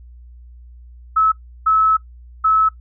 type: tone bursts at uneven times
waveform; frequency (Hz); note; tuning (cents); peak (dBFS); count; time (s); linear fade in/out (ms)
sine; 1298; E6; -27; -11; 3; 1.16-1.32 / 1.66-1.97 / 2.44-2.69; 10
effects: noise-tail reverb RT60 0.1 s tail -17 dB re dry + added 60 Hz sine -38 dBFS peak until 2.8 s